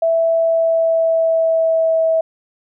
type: tone with pitch glide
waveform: sine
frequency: 659.3 to 648.7 Hz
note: E5 to E5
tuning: 0 to -28 cents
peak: -12 dBFS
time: 0.02-2.21 s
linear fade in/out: 5 ms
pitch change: -28 cents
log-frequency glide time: 0.34-2.05 s
effects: none